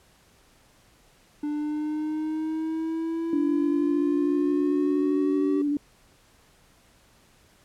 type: exponential sweep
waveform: triangle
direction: up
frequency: 295.3 to 383.5 Hz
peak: -24 dBFS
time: 1.43-5.62 s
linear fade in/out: 5 ms
type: tone with vibrato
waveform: sine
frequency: 290 Hz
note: D4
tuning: 22 cents flat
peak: -22 dBFS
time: 3.33-5.77 s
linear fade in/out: 2 ms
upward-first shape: square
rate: 13 Hz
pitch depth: 19 cents each way
effects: pink hiss -59 dBFS RMS until 7.64 s + low-pass 12000 Hz 12 dB/octave